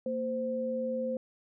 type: tone pair together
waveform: sine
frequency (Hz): 230.7 / 518.7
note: A#3 / C5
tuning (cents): -18 / -15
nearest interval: octave + major second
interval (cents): 1403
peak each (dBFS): -35 / -31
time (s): 0.06-1.17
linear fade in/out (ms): 2
effects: none